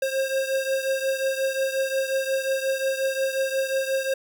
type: beating tone pair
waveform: square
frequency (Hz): 533 / 538.6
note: C5 / C#5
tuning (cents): +32 / -50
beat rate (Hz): 5.6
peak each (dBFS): -25 / -29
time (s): 0.02-4.14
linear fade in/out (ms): 5
effects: none